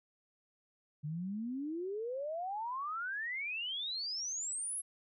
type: exponential sweep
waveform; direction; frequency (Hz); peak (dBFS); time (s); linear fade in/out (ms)
sine; up; 144.1 to 11190; -36; 1.03-4.82; 20
effects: none